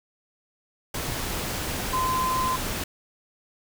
sine tone in noise, 1031 Hz, C6, 26 cents flat, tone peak -23 dBFS, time 1.93-2.56 s, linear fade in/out 5 ms, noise pink, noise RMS -30 dBFS, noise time 0.94-2.84 s, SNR +4 dB, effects none

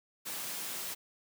white high-pass noise, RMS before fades -39 dBFS, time 0.25-0.95 s, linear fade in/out 20 ms, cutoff 130 Hz, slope 24 dB/octave, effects none

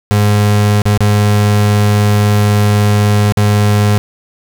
35% pulse tone with dropouts, 103.83 Hz, G#2, in tune, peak -6 dBFS, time 0.11-3.98 s, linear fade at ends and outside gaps 0 ms, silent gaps 0.819-0.855 / 0.976-1.006 / 3.323-3.372 s, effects none

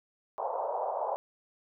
pink band-pass noise, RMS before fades -33 dBFS, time 0.38-1.16 s, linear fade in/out 0 ms, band 520 to 980 Hz, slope 48 dB/octave, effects none

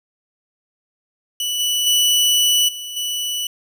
sawtooth tone with level steps, 2962 Hz, F#7, 1 cent sharp, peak -17 / -14 / -10 / -25 / -18 dBFS, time 1.4-3.47 s, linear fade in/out 2 ms, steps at 1.59 / 1.86 / 2.68 / 2.96 s, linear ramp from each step 10 ms, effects none

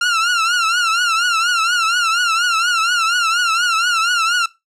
sawtooth tone with vibrato, 1382 Hz, F6, 19 cents flat, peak -10 dBFS, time 0.01-4.46 s, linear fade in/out 5 ms, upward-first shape triangle, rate 4.2 Hz, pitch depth 120 cents each way, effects noise-tail reverb RT60 0.2 s tail -18 dB re dry + low-pass 7000 Hz 12 dB/octave

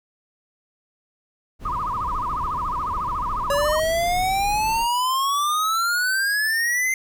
brown noise, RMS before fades -33 dBFS, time 1.59-4.87 s, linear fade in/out 50 ms
sine tone with vibrato, 1103 Hz, C#6, 9 cents flat, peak -23 dBFS, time 1.65-3.8 s, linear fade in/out 5 ms, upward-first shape sine, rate 14 Hz, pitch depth 240 cents each way
square exponential sweep, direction up, 561 to 2093 Hz, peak -20 dBFS, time 3.5-6.94 s, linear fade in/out 2 ms
effects none

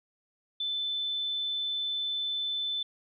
sine tone, 3520 Hz, A7, in tune, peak -29 dBFS, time 0.6-2.83 s, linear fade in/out 5 ms, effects none

